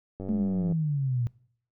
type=click train; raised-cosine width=2 ms; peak=-24 dBFS; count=51; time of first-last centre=0.2-0.722 s; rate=95.7 Hz
type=exponential sweep; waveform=sine; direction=down; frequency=220 to 116.54 Hz; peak=-24 dBFS; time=0.29-1.27 s; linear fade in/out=0 ms
effects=noise-tail reverb RT60 0.6 s tail -23 dB re dry